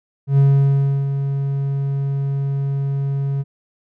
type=tone with ADSR envelope; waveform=triangle; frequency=138.59 Hz; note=C#3; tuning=in tune; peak=-7 dBFS; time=0.27-3.44 s; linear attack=110 ms; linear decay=680 ms; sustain=-9 dB; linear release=33 ms; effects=none